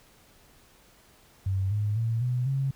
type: tone with pitch steps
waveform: sine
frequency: 95.9 / 104.58 / 114.04 / 124.37 / 135.62 Hz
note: G2 / G#2 / A#2 / B2 / C#3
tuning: -37 / +13 / -38 / +13 / -38 cents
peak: -24 dBFS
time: 1.46-2.71 s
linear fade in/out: 5 ms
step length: 250 ms
effects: pink hiss -58 dBFS RMS until 2.75 s